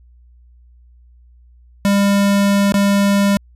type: tone with dropouts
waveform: square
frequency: 200 Hz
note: G3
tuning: 35 cents sharp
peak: -12 dBFS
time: 1.85-3.37 s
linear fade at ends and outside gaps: 0 ms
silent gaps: 2.721-2.742 s
effects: added 60 Hz sine -44 dBFS peak until 3.55 s + resampled to 32000 Hz